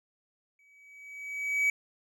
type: tone with exponential growth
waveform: triangle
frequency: 2277 Hz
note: C#7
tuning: 46 cents sharp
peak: -20 dBFS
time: 0.59-1.7 s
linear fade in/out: 2 ms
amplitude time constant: 240 ms
effects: none